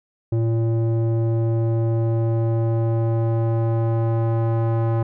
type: tone with low-pass filter sweep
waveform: square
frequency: 114.2 Hz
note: A#2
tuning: 35 cents flat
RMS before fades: -20 dBFS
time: 0.32-5.03 s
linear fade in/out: 5 ms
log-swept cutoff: 420 to 920 Hz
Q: 1.2
effects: none